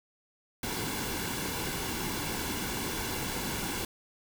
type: noise with comb filter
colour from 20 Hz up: pink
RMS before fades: -34 dBFS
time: 0.63-3.85 s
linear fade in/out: 2 ms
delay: 1.6 ms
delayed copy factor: -0.55
effects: none